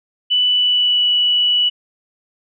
sine tone with pitch glide, 2978 to 2949 Hz, F#7 to F#7, +11 to -6 cents, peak -12 dBFS, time 0.3-1.7 s, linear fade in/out 20 ms, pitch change -17 cents, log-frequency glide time 0.47-1.06 s, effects none

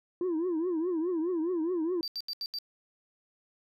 sine tone with vibrato, 340 Hz, F4, 46 cents flat, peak -25 dBFS, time 0.21-2.01 s, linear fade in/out 2 ms, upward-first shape triangle, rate 4.8 Hz, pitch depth 180 cents each way
triangle tone bursts, 4663 Hz, D8, 13 cents flat, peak -31 dBFS, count 5, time 2.03-2.586 s, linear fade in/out 0 ms, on 48 ms, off 79 ms
effects tanh soft clip ceiling -26 dBFS

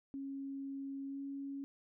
sine tone with pitch glide, 274.1 to 277 Hz, C#4 to C#4, -19 to -1 cents, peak -40 dBFS, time 0.14-1.64 s, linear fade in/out 0 ms, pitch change +18 cents, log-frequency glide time 1.07-1.2 s, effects none

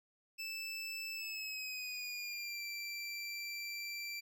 25% pulse tone with pitch glide, 2637 to 2349 Hz, E7 to D7, 0 to 0 cents, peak -37 dBFS, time 0.38-4.21 s, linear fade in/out 20 ms, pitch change -200 cents, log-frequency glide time 1.14-2.63 s, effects none

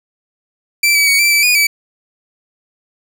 sawtooth tone with pitch steps, 2335 / 2289 / 2243 / 2338 / 2315 / 2460 / 2299 Hz, D7 / D7 / C#7 / D7 / D7 / D#7 / D7, -11 / -45 / +20 / -8 / -25 / -20 / -37 cents, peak -6 dBFS, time 0.83-1.67 s, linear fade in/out 5 ms, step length 120 ms, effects none

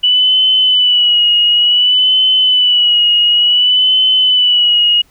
sine tone with vibrato, 2960 Hz, F#7, in tune, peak -7 dBFS, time 0.03-5.02 s, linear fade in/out 10 ms, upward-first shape sine, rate 0.56 Hz, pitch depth 47 cents each way, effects pink hiss -52 dBFS RMS until 5.1 s

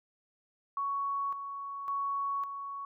sine tone with tremolo, 1115 Hz, C#6, 10 cents sharp, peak -30 dBFS, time 0.77-2.85 s, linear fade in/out 2 ms, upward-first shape square, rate 0.9 Hz, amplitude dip 55%, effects none

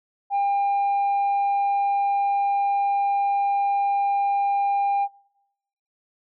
sine tone, 801 Hz, G5, 37 cents sharp, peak -17 dBFS, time 0.3-5.08 s, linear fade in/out 50 ms, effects noise-tail reverb RT60 0.9 s tail -24 dB re dry + tanh soft clip ceiling -18 dBFS

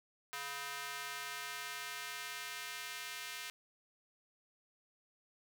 square tone with high-pass filter sweep, 140.8 Hz, C#3, 27 cents sharp, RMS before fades -44 dBFS, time 0.33-3.5 s, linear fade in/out 0 ms, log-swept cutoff 1300 to 2100 Hz, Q 1.1, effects none

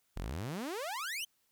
sawtooth exponential sweep, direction up, 36.11 to 3198 Hz, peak -33 dBFS, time 0.16-1.25 s, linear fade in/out 10 ms, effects white hiss -75 dBFS RMS until 1.51 s

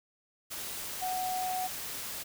sine tone in noise, 740 Hz, F#5, in tune, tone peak -31 dBFS, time 1.01-1.68 s, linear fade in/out 20 ms, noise white, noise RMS -39 dBFS, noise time 0.5-2.24 s, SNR +5 dB, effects none

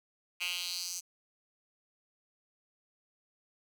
10% pulse tone with high-pass filter sweep, 177.8 Hz, F3, 31 cents sharp, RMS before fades -37 dBFS, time 0.4-1.01 s, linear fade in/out 20 ms, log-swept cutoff 2500 to 6400 Hz, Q 3.3, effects none

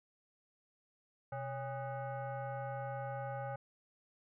sine tone with frequency modulation, 127.7 Hz, C3, 42 cents flat, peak -38 dBFS, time 1.32-3.56 s, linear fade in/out 5 ms, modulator 684 Hz, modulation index 1.4, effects none

